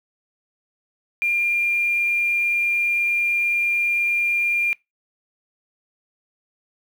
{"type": "tone with quantisation", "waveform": "sine", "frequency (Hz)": 2397, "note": "D7", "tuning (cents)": 35, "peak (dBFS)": -18, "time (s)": [1.22, 4.73], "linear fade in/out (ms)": 0, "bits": 7, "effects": ["noise-tail reverb RT60 0.2 s tail -23 dB re dry"]}